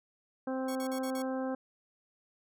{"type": "harmonic tone", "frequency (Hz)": 261.6, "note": "C4", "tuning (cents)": 0, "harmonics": [1, 2, 3, 4, 5, 6], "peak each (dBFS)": [-34, -36, -42, -47, -49, -49], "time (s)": [0.47, 1.55], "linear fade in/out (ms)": 5}
{"type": "tone bursts", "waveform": "5% pulse", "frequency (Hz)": 1107, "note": "C#6", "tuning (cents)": -3, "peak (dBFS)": -31, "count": 5, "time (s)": [0.68, 1.222], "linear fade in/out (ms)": 5, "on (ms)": 74, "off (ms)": 43}
{"effects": []}